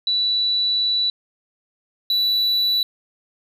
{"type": "tone pair in turn", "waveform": ["sine", "triangle"], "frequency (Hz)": [3951, 3951], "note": ["B7", "B7"], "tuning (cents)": [0, 0], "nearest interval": "unison", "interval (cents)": 0, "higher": "neither", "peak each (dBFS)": [-17, -15], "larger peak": "second", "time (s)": [[0.07, 1.1], [2.1, 2.83]], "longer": "first", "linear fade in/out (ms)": 2, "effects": []}